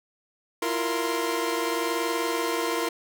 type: tone cluster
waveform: sawtooth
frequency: 333.6 / 354.4 / 465.9 / 1047 Hz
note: E4 / F4 / A#4 / C6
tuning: +21 / +25 / -1 / +1 cents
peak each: -26 / -30 / -25 / -28 dBFS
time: 0.62-2.89 s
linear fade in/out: 5 ms
effects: none